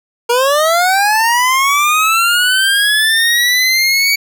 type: linear sweep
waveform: 25% pulse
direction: up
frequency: 466.2 to 2271 Hz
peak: -6 dBFS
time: 0.29-4.16 s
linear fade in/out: 10 ms
effects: none